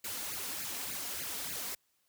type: noise with flanger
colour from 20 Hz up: white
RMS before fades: -39 dBFS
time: 0.04-1.75 s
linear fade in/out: 5 ms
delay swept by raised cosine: 0.43 to 4.33 ms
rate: 3.4 Hz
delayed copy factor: +1
effects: white hiss -75 dBFS RMS until 2.08 s + high-pass 60 Hz 12 dB/octave